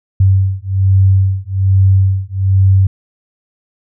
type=beating tone pair; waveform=sine; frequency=95.4 / 96.6 Hz; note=G2 / G2; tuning=-47 / -25 cents; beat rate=1.2 Hz; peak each=-11 dBFS; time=0.2-2.87 s; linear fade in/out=5 ms; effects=none